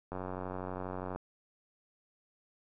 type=click train; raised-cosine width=1 ms; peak=-25 dBFS; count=97; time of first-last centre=0.12-1.16 s; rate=92.3 Hz; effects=none